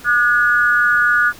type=tone with amplitude modulation; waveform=sine; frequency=1450 Hz; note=F#6; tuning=35 cents flat; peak=-7 dBFS; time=0.04-1.33 s; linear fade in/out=50 ms; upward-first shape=sine; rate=244 Hz; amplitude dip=90%; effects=pink hiss -40 dBFS RMS until 1.39 s